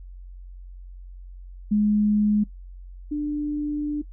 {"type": "tone pair in turn", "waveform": "sine", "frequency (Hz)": [209.3, 296], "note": ["G#3", "D4"], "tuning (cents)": [14, 14], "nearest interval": "tritone", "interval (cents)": 600, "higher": "second", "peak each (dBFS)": [-17, -23], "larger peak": "first", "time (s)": [[1.71, 2.44], [3.11, 4.02]], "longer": "second", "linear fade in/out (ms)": 10, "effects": ["noise-tail reverb RT60 0.1 s tail -19 dB re dry", "added 45 Hz sine -38 dBFS peak until 4.12 s"]}